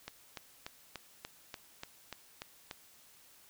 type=click train; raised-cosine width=0.2 ms; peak=-24 dBFS; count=10; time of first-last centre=0.08-2.712 s; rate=3.42 Hz; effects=white hiss -61 dBFS RMS until 3.49 s